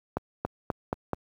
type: accelerating click train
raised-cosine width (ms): 1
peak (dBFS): -13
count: 5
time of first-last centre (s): 0.17-1.133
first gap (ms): 280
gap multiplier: 0.9
effects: high-pass 60 Hz 12 dB/octave + 9-bit